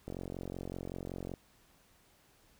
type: click train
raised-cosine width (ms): 2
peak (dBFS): -27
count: 58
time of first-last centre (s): 0.08-1.338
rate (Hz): 45.3
effects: pink hiss -66 dBFS RMS until 2.59 s